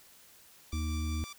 10% pulse tone with tremolo, 1170 Hz, D6, 7 cents flat, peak -34 dBFS, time 0.72-1.33 s, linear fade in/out 5 ms, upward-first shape triangle, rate 5.4 Hz, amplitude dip 25%
harmonic tone, 77.78 Hz, D#2, in tune, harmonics 1 / 3 / 4, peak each -31 / -41 / -43 dBFS, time 0.73-1.24 s, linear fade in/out 0 ms
effects white hiss -58 dBFS RMS until 1.38 s

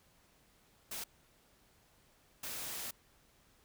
white noise bursts at uneven times, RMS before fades -42 dBFS, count 2, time 0.91-1.04 / 2.43-2.91 s, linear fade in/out 5 ms, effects pink hiss -68 dBFS RMS until 3.64 s

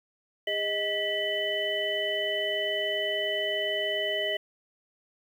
sine tone cluster, 406.1 / 627 / 1957 / 3010 Hz, G#4 / D#5 / B6 / F#7, -39 / +13 / -16 / +29 cents, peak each -35 / -31 / -32 / -31 dBFS, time 0.47-4.37 s, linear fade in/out 5 ms, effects 9-bit

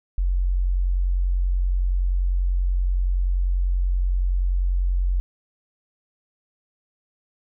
sine tone, 45.21 Hz, F#1, 39 cents flat, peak -18 dBFS, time 0.18-5.2 s, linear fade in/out 0 ms, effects none

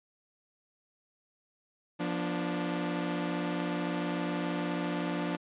sawtooth chord, B diminished, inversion second, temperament equal with one note detuned, 174.61 / 241.6 / 293.7 Hz, F3 / B3 / D4, 0 / -38 / 0 cents, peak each -30 / -35 / -30 dBFS, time 1.99-5.37 s, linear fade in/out 20 ms, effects resampled to 8000 Hz

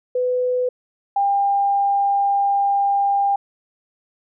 sine tone pair in turn, 500 / 799.5 Hz, B4 / G5, +21 / +34 cents, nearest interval minor sixth, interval 813 cents, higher second, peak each -17 / -15 dBFS, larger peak second, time 0.15-0.69 / 1.16-3.36 s, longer second, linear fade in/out 5 ms, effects none

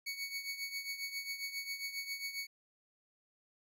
25% pulse tone with tremolo, 2229 Hz, C#7, 9 cents sharp, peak -32 dBFS, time 0.06-2.47 s, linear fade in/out 10 ms, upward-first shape triangle, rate 7.4 Hz, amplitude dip 75%, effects none

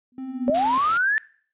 sine tone with exponential growth, 246.9 Hz, B3, in tune, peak -18 dBFS, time 0.12-0.5 s, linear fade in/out 2 ms, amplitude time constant 81 ms
triangle tone, 262.5 Hz, C4, 6 cents sharp, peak -28 dBFS, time 0.18-0.78 s, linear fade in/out 2 ms
sine linear sweep, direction up, 548 to 1783 Hz, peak -18 dBFS, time 0.48-1.18 s, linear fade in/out 0 ms
white noise, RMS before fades -31 dBFS, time 0.54-0.98 s, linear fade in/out 10 ms
effects noise-tail reverb RT60 0.5 s tail -21 dB re dry + resampled to 8000 Hz

